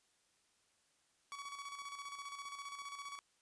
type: tone with tremolo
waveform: sawtooth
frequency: 1129 Hz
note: C#6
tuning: 31 cents sharp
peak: -40 dBFS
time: 1.32-3.19 s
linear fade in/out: 0 ms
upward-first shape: square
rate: 15 Hz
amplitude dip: 50%
effects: white hiss -75 dBFS RMS until 3.41 s + resampled to 22050 Hz